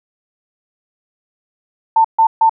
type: tone bursts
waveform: sine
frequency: 896 Hz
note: A5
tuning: 31 cents sharp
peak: -7 dBFS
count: 3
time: 1.96-2.495 s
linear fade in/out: 5 ms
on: 85 ms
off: 140 ms
effects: none